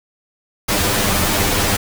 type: noise with comb filter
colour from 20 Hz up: pink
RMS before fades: -17 dBFS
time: 0.68-1.77 s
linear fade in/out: 10 ms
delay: 10 ms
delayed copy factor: +0.85
effects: none